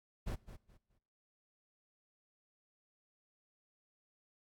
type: noise with echo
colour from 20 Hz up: brown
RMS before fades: -36 dBFS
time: 0.26-0.36 s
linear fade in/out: 20 ms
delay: 210 ms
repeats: 3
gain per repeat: -12 dB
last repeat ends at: 0.99 s
effects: noise-tail reverb RT60 1.0 s tail -24 dB re dry + AAC 64 kbps